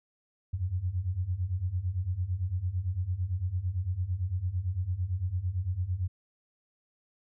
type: beating tone pair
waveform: sine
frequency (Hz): 85.8 / 94.7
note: F2 / F#2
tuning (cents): -30 / +41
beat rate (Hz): 8.9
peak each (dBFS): -33 / -30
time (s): 0.53-6.08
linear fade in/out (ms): 10
effects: none